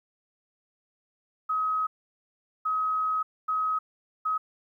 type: tone bursts at uneven times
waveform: sine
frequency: 1270 Hz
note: D#6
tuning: 35 cents sharp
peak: -24 dBFS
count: 4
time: 1.49-1.87 / 2.65-3.23 / 3.48-3.79 / 4.25-4.38 s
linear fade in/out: 10 ms
effects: 11-bit